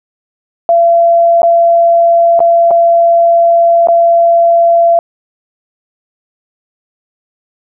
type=tone with dropouts; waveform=sine; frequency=679 Hz; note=F5; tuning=49 cents flat; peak=-4 dBFS; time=0.69-4.99 s; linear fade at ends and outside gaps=1 ms; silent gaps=1.419-1.431 / 2.393-2.403 / 2.708-2.712 / 3.872-3.885 s; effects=none